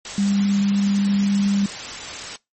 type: tone in noise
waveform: sine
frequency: 200 Hz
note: G3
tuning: 35 cents sharp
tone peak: -16 dBFS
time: 0.18-1.66 s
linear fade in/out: 2 ms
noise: white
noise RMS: -31 dBFS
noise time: 0.05-2.36 s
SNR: +12 dB
effects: noise-tail reverb RT60 0.2 s tail -23 dB re dry + MP3 32 kbps